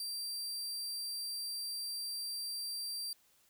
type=tone; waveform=sawtooth; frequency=4708 Hz; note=D8; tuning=3 cents sharp; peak=-35 dBFS; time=0-3.13 s; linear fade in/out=2 ms; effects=white hiss -69 dBFS RMS until 3.49 s

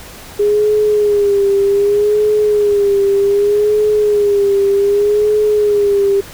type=tone with vibrato; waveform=sine; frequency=410 Hz; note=G#4; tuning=22 cents flat; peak=-9 dBFS; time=0.39-6.21 s; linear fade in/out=10 ms; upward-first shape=sine; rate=0.65 Hz; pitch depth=57 cents each way; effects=pink hiss -34 dBFS RMS until 6.33 s

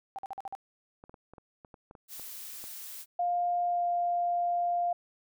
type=tone bursts; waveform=sine; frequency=780 Hz; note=G5; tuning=9 cents flat; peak=-35 dBFS; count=6; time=0.16-0.551 s; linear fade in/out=0 ms; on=26 ms; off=47 ms
type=clicks; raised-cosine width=1 ms; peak=-35 dBFS; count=11; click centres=1.039 / 1.095 / 1.142 / 1.336 / 1.382 / 1.648 / 1.742 / 1.911 / 1.952 / 2.196 / 2.64 s
type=noise; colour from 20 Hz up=blue; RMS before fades=-43 dBFS; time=2.08-3.06 s; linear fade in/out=50 ms
type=tone with pitch glide; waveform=sine; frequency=704 to 699.5 Hz; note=F5 to F5; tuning=+14 to +3 cents; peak=-26 dBFS; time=3.19-4.93 s; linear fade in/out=5 ms; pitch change=-11 cents; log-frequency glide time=3.66-3.84 s
effects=none

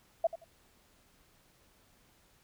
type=tone with echo; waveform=sine; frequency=664 Hz; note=E5; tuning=12 cents sharp; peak=-23 dBFS; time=0.24-0.27 s; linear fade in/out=5 ms; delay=87 ms; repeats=2; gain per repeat=-14 dB; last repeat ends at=0.444 s; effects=pink hiss -66 dBFS RMS until 2.43 s

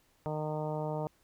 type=harmonic tone; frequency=153.3 Hz; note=D#3; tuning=25 cents flat; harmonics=1 / 2 / 3 / 4 / 5 / 6 / 7 / 8; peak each=-36 / -43 / -39 / -38 / -43 / -42 / -54 / -52 dBFS; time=0.26-1.07 s; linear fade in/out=0 ms; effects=pink hiss -69 dBFS RMS until 1.23 s

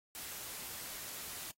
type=noise; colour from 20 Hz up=white; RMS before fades=-45 dBFS; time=0.15-1.51 s; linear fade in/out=0 ms; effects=noise-tail reverb RT60 0.1 s tail -25 dB re dry + AAC 48 kbps

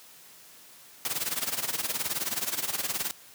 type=noise with tremolo; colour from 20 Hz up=white; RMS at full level=-28 dBFS; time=1.05-3.11 s; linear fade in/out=0 ms; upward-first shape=sine; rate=19 Hz; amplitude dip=80%; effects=white hiss -52 dBFS RMS until 3.34 s + high-pass 100 Hz 12 dB/octave

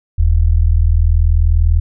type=tone pair together; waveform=sine; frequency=40.3 / 80.6 Hz; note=E1 / E2; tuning=-38 / -38 cents; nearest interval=octave; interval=1200 cents; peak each=-11 dBFS; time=0.18-1.8 s; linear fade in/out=10 ms; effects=none

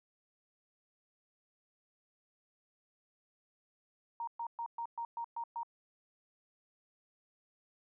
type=tone bursts; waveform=sine; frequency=932.3 Hz; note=A#5; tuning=in tune; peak=-36 dBFS; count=8; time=4.2-5.632 s; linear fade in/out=2 ms; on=74 ms; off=120 ms; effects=none

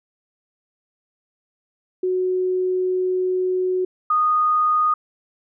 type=tone pair in turn; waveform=sine; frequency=368.6 / 1235.5 Hz; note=F#4 / D#6; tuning=-7 / -13 cents; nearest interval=octave + major sixth; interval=2094 cents; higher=second; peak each=-18 / -15 dBFS; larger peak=second; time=2.03-3.85 / 4.1-4.94 s; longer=first; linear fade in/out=5 ms; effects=none

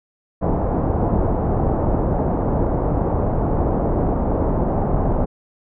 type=low-pass noise; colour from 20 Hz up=pink; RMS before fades=-19 dBFS; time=0.41-5.26 s; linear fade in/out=20 ms; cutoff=860 Hz; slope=24 dB/octave; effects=none

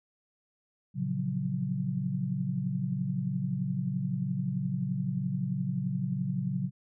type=chord; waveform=sine; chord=Gb major seventh; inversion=first; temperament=just; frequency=115.62 / 138.75 / 173.43 / 185 Hz; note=Bb2 / Db3 / F3 / Gb3; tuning=-14 / +2 / -12 / 0 cents; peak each=-38 / -32 / -38 / -32 dBFS; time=0.94-6.71 s; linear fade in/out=50 ms; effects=none

